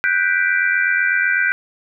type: chord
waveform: sine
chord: G major seventh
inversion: third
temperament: equal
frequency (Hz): 1480 / 1568 / 1975.5 / 2349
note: F#6 / G6 / B6 / D7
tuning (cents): 0 / 0 / 0 / 0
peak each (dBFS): -19 / -18 / -22 / -23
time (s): 0.04-1.52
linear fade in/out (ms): 0
effects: none